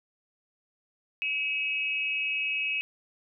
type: tone with amplitude modulation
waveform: sine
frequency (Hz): 2570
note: E7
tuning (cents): -45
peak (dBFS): -23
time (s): 1.22-2.81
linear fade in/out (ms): 0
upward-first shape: sine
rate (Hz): 280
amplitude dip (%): 80
effects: none